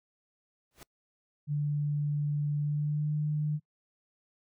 pink noise with exponential growth, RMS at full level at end -45 dBFS, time 0.71-0.83 s, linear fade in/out 1 ms, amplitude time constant 26 ms
sine tone with pitch glide, 146.83 to 150.52 Hz, D3 to D3, 0 to +43 cents, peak -27 dBFS, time 1.47-3.6 s, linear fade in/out 50 ms, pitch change +43 cents, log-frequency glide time 2.59-3.15 s
effects noise-tail reverb RT60 0.1 s tail -25 dB re dry

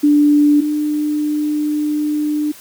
sine tone pair in turn, 293.7 / 299.5 Hz, D4 / D4, 0 / +34 cents, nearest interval unison, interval 34 cents, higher second, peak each -8 / -15 dBFS, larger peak first, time 0.03-0.61 / 0.61-2.52 s, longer second, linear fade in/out 10 ms, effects white hiss -40 dBFS RMS until 2.6 s + high-pass 60 Hz 12 dB/octave

